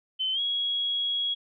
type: tone with pitch glide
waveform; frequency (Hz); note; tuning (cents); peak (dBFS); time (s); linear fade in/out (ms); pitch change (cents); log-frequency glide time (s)
sine; 3062 to 3320; G7 to G#7; -41 to -1; -25; 0.19-1.35; 20; +140; 0.33-0.4
effects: none